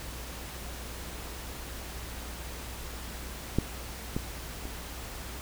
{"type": "clicks", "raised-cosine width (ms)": 3, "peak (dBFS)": [-11, -16, -27], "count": 3, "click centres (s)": [3.586, 4.165, 4.654], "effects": ["added 60 Hz sine -42 dBFS peak until 5.41 s", "pink hiss -42 dBFS RMS until 5.41 s"]}